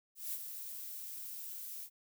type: noise with ADSR envelope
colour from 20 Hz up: violet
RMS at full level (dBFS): -38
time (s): 0.15-1.9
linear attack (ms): 180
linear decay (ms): 43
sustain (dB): -7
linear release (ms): 71
effects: none